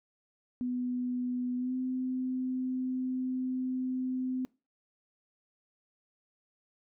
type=tone with pitch glide; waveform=sine; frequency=248.4 to 256.4 Hz; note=B3 to C4; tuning=+10 to -35 cents; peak=-30 dBFS; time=0.61-4.45 s; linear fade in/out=0 ms; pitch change=+55 cents; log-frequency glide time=1.57-1.74 s; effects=noise-tail reverb RT60 0.3 s tail -23 dB re dry